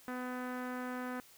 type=tone with low-pass filter; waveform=sawtooth; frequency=250.9 Hz; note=B3; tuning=28 cents sharp; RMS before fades=-40 dBFS; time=0.08-1.2 s; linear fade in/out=0 ms; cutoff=1600 Hz; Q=2.3; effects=white hiss -60 dBFS RMS until 1.37 s